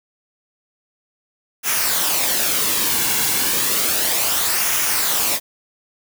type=noise with flanger; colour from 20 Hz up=white; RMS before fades=-19 dBFS; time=1.63-5.4 s; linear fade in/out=50 ms; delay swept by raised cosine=0.23 to 1.63 ms; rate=0.32 Hz; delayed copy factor=-0.5; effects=none